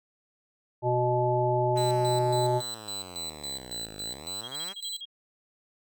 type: harmonic tone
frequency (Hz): 123.47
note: B2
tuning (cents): 0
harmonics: 1 / 3 / 5 / 7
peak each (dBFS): -28 / -28 / -28 / -28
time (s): 0.82-2.62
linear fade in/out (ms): 50
type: exponential two-way sweep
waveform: 5% pulse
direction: down then up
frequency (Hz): 214.8 to 50.3 to 205.3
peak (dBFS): -31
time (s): 1.75-4.74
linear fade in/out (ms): 20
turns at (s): 4
type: tone with tremolo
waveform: 30% pulse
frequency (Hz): 4000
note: B7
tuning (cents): +21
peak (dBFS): -31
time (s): 1.77-5.01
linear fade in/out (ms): 5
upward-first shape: square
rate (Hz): 3.6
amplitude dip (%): 80
type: tone bursts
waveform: sine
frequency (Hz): 3256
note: G#7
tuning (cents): -35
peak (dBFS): -36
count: 8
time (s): 4.43-5.055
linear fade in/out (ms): 10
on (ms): 51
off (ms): 31
effects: none